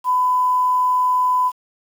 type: tone with quantisation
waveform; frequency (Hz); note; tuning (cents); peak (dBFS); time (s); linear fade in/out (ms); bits
sine; 1003; B5; +26; -14; 0.04-1.52; 50; 7
effects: none